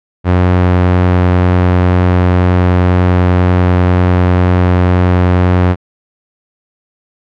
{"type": "tone", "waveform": "sawtooth", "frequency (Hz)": 90.2, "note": "F#2", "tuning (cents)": -44, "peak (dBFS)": -3, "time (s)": [0.24, 5.76], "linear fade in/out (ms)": 50, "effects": ["low-pass 2000 Hz 12 dB/octave"]}